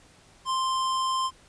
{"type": "tone", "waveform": "square", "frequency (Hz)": 1046.5, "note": "C6", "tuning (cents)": 0, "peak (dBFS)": -25, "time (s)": [0.45, 1.31], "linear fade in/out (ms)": 50, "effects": ["pink hiss -56 dBFS RMS until 1.48 s", "resampled to 22050 Hz"]}